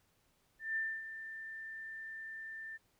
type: tone with ADSR envelope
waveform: sine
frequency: 1785 Hz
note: A6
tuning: 24 cents sharp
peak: -32 dBFS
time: 0.59-2.78 s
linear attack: 170 ms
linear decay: 260 ms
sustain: -11 dB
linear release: 25 ms
effects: pink hiss -74 dBFS RMS until 2.99 s